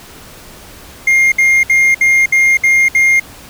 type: tone bursts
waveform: triangle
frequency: 2122 Hz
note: C7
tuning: 24 cents sharp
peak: -5 dBFS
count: 7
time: 1.07-3.198 s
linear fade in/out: 5 ms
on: 250 ms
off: 63 ms
effects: pink hiss -36 dBFS RMS until 3.49 s